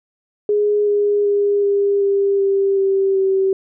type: tone with pitch steps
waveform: sine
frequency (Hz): 415.3 / 410.8 / 406.3 / 401.8 / 397.5 / 393.1 / 388.8 / 384.6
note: G#4 / G#4 / G#4 / G4 / G4 / G4 / G4 / G4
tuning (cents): 0 / -19 / -38 / +43 / +24 / +5 / -14 / -33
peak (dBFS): -13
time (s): 0.49-3.53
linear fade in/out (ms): 2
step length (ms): 380
effects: none